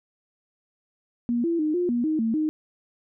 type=tone with pitch steps; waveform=sine; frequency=238.4 / 336.5 / 306.8 / 354.6 / 239.8 / 312 / 225.4 / 309.1 Hz; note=A#3 / E4 / D#4 / F4 / A#3 / D#4 / A3 / D#4; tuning=+39 / +36 / -24 / +26 / +49 / +5 / +42 / -11 cents; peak=-21 dBFS; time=1.29-2.49 s; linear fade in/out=0 ms; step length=150 ms; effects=none